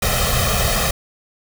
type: noise with comb filter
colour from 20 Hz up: pink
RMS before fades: -18 dBFS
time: 0.02-0.91 s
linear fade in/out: 5 ms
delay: 1.6 ms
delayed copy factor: +1
effects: none